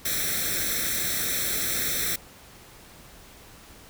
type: noise with comb filter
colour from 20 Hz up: white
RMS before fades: -27 dBFS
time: 0.05-2.16 s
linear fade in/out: 5 ms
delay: 0.52 ms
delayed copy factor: +0.9
effects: pink hiss -49 dBFS RMS until 3.89 s